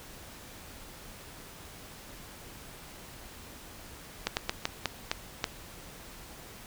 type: slowing click train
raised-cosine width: 0.2 ms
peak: -10 dBFS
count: 7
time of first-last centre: 4.27-5.442 s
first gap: 99 ms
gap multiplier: 1.27
effects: pink hiss -48 dBFS RMS until 6.66 s